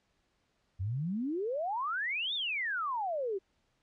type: exponential two-way sweep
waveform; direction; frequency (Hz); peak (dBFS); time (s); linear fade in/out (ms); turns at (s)
sine; up then down; 87.31 to 3729 to 368.4; -31; 0.79-3.39; 20; 2.34
effects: pink hiss -75 dBFS RMS until 3.82 s + low-pass 6000 Hz 12 dB/octave